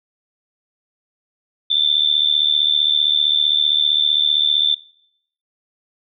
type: tone with amplitude modulation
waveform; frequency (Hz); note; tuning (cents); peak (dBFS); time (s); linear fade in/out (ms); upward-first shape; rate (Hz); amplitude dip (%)
sine; 3539; A7; +9; -10; 1.7-4.75; 10; sine; 75.4; 80
effects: noise-tail reverb RT60 0.7 s tail -21 dB re dry